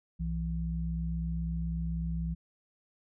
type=tone pair together; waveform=sine; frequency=62.2 / 166.05 Hz; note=B1 / E3; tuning=+13 / +13 cents; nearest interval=octave + perfect fourth; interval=1700 cents; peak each=-33 / -33 dBFS; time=0.19-2.35 s; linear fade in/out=20 ms; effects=none